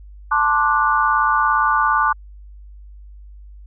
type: chord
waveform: sine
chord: D dominant seventh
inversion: second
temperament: just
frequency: 881 / 1057.2 / 1174.7 / 1468.3 Hz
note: A5 / C6 / D6 / F#6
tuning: +2 / +18 / 0 / -14 cents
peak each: -20 / -22 / -17 / -20 dBFS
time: 0.31-2.13 s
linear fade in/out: 10 ms
effects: added 50 Hz sine -37 dBFS peak until 3.66 s